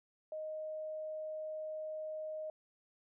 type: tone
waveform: sine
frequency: 622.3 Hz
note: D#5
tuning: in tune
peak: -39 dBFS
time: 0.32-2.5 s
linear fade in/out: 2 ms
effects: none